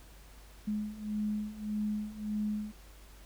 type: beating tone pair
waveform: sine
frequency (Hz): 210 / 211.7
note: G#3 / G#3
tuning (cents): +19 / +33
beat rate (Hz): 1.7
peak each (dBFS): -37 / -34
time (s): 0.67-2.72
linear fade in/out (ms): 10
effects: added 50 Hz sine -52 dBFS peak until 3.25 s + pink hiss -58 dBFS RMS until 3.25 s